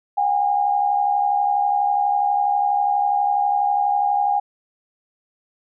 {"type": "tone pair together", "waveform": "sine", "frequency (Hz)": [739.8, 812], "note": ["F#5", "G#5"], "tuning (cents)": [0, -39], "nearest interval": "major second", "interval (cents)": 161, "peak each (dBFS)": [-23, -17], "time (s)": [0.17, 4.4], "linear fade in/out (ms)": 10, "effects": []}